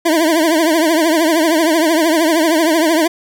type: tone with vibrato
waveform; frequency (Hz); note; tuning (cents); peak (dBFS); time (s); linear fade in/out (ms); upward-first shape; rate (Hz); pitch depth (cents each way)
25% pulse; 322.1; E4; -40; -7; 0.05-3.08; 10; triangle; 13; 130
effects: none